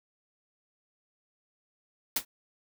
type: noise with exponential decay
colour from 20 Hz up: white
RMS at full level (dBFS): -22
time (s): 2.16-2.25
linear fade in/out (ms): 5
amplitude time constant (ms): 19
effects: none

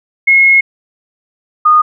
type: tone pair in turn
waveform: sine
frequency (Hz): 2166 / 1229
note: C#7 / D#6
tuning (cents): -41 / -22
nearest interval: minor seventh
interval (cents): 981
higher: first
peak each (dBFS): -4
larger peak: neither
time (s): 0.27-0.61 / 1.65-1.82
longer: first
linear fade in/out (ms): 10
effects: none

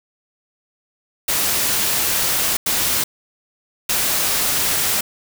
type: noise bursts at uneven times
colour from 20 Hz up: white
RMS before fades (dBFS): -19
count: 3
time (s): 1.28-2.57 / 2.66-3.04 / 3.89-5.01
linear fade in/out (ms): 5
effects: none

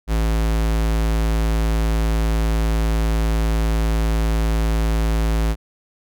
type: tone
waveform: square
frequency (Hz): 55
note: A1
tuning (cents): 0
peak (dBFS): -17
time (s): 0.07-5.56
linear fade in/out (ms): 50
effects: none

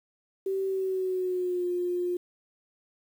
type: tone with pitch glide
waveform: sine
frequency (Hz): 385.6 to 355.6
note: G4 to F4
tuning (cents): -28 to +31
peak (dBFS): -26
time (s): 0.46-2.17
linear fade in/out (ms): 5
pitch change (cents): -141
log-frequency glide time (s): 0.65-1.65
effects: 9-bit

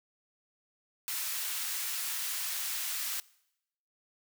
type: high-pass noise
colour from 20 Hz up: white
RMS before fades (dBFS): -35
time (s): 1.08-3.2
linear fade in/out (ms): 0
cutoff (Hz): 1300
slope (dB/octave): 12
effects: noise-tail reverb RT60 0.8 s tail -22 dB re dry

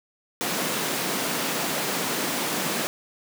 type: high-pass noise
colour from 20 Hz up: pink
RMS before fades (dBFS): -27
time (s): 0.41-2.87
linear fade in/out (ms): 0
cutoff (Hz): 180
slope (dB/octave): 24
effects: none

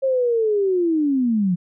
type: linear sweep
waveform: sine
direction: down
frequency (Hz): 542 to 170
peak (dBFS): -16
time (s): 0.02-1.56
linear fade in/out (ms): 20
effects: none

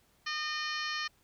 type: harmonic tone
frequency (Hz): 610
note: D#5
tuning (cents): -34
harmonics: 2 / 3 / 4 / 5 / 6 / 7 / 8 / 9 / 10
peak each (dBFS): -39 / -37 / -42 / -42 / -50 / -41 / -47 / -44 / -53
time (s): 0.26-1.08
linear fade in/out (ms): 10
effects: pink hiss -68 dBFS RMS until 1.23 s

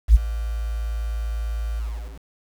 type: tone with ADSR envelope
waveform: sine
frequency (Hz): 55.5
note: A1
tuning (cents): +16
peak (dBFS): -5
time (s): 0.08-2.23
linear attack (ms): 67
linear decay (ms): 24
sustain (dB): -18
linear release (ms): 440
effects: 7-bit

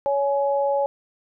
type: tone pair together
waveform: sine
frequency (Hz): 560.6 / 840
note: C#5 / G#5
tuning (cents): +19 / +19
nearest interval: perfect fifth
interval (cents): 700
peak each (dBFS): -20 / -24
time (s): 0.06-0.86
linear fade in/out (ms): 0
effects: none

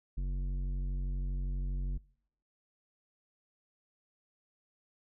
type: tone with tanh clipping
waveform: triangle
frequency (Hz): 46.25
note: F#1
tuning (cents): 0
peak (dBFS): -33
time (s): 0.17-1.98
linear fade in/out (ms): 10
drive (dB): 15
effects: noise-tail reverb RT60 0.7 s tail -25 dB re dry

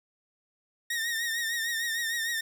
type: tone with vibrato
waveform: sawtooth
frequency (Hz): 1845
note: A#6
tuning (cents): -18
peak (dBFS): -25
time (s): 0.9-2.41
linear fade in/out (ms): 5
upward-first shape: triangle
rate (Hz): 6.6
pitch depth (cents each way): 69
effects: 10-bit

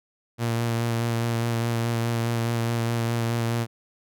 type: tone with vibrato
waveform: sawtooth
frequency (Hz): 116.5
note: A#2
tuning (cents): -1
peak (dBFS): -19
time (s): 0.38-3.67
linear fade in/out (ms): 50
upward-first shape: sine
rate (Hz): 4.8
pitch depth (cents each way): 20
effects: none

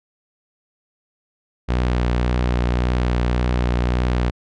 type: tone with vibrato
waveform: sawtooth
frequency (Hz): 60.9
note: B1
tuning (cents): -24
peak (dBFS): -13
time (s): 1.68-4.31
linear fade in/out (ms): 20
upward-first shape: triangle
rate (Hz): 1.8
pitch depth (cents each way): 24
effects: low-pass 4000 Hz 12 dB/octave

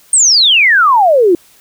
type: exponential sweep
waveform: sine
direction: down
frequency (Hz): 8790 to 329.6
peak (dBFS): -5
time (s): 0.13-1.35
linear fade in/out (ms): 2
effects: white hiss -46 dBFS RMS until 1.6 s

